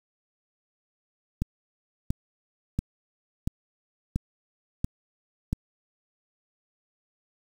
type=click train; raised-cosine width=5 ms; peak=-13 dBFS; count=7; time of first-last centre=1.42-5.53 s; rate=1.46 Hz; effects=7-bit